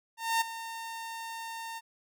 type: tone with ADSR envelope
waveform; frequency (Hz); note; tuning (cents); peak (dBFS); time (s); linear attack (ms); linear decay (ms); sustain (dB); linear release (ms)
sawtooth; 911; A#5; -40; -20; 0.17-1.81; 240; 14; -14; 36
effects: none